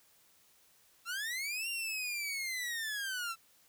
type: linear two-way sweep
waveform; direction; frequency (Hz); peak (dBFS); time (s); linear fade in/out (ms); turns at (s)
sawtooth; up then down; 1318.5 to 2795 to 1318.5; -32; 1.05-3.36; 50; 1.69
effects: white hiss -66 dBFS RMS until 3.68 s